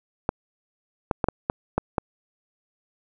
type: clicks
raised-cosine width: 1 ms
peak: -7 dBFS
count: 7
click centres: 0.291 / 1.112 / 1.242 / 1.286 / 1.499 / 1.78 / 1.982 s
effects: none